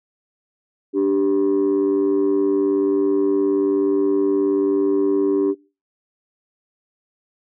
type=tone pair together; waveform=sine; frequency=293.1 / 392 Hz; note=D4 / G4; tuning=-3 / 0 cents; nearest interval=perfect fourth; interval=503 cents; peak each=-16 dBFS; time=0.93-5.55 s; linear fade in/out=50 ms; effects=noise-tail reverb RT60 0.3 s tail -20 dB re dry + tanh soft clip ceiling -12 dBFS